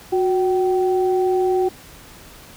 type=tone pair together; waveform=sine; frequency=366.7 / 768.3 Hz; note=F#4 / G5; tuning=-15 / -35 cents; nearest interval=octave + minor second; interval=1280 cents; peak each=-16 / -23 dBFS; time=0.12-1.69 s; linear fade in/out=10 ms; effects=pink hiss -43 dBFS RMS until 2.56 s